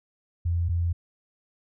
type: tone pair in turn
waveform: sine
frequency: 85.5 / 85.5 Hz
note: F2 / F2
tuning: -36 / -36 cents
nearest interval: unison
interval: 0 cents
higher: neither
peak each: -22 dBFS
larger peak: neither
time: 0.45-0.69 / 0.69-0.93 s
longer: neither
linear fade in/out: 10 ms
effects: none